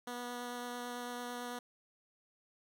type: tone with vibrato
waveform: 10% pulse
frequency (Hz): 243.7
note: B3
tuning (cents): -23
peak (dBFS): -32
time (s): 0.07-1.59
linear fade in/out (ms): 5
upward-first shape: triangle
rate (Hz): 9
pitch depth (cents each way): 10
effects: none